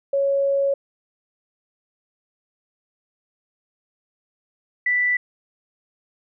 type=tone pair in turn; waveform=sine; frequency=554.4 / 1975.7 Hz; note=C#5 / B6; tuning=0 / 0 cents; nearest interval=octave + minor seventh; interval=2200 cents; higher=second; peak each=-17 dBFS; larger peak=neither; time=0.13-0.74 / 4.86-5.17 s; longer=first; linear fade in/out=5 ms; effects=none